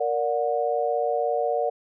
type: chord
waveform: sine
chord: Bb augmented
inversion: none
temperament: just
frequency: 466.2 / 582.7 / 728.4 Hz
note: Bb4 / D5 / F#5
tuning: 0 / -14 / -27 cents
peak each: -26 dBFS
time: 0-1.7 s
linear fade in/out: 10 ms
effects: none